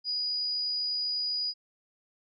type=tone; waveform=sine; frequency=4914 Hz; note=D#8; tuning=22 cents flat; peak=-28 dBFS; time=0.04-1.54 s; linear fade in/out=50 ms; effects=none